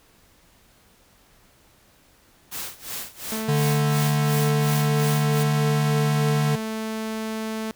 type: noise with tremolo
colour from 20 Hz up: white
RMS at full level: -31 dBFS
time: 2.51-5.44 s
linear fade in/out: 20 ms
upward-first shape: sine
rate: 2.8 Hz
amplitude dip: 90%
type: tone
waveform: sawtooth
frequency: 220 Hz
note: A3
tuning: in tune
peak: -23 dBFS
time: 3.32-7.71 s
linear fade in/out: 0 ms
type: tone with pitch glide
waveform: square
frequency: 146.83 to 147.77 Hz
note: D3 to D3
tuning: 0 to +11 cents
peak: -20 dBFS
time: 3.48-6.56 s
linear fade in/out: 10 ms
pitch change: +11 cents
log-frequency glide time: 3.78-5.58 s
effects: pink hiss -57 dBFS RMS until 7.75 s